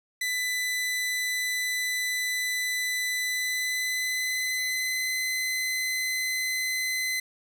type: tone with pitch glide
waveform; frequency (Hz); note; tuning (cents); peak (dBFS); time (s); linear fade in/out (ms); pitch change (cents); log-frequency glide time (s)
sawtooth; 1999 to 2035; B6 to C7; +20 to -49; -23; 0.21-7.2; 5; +31; 3.22-5.18
effects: none